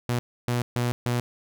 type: tone bursts at uneven times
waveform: sawtooth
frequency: 121.3 Hz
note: B2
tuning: 31 cents flat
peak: -19 dBFS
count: 4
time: 0.09-0.19 / 0.48-0.62 / 0.76-0.92 / 1.06-1.2 s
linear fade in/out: 0 ms
effects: none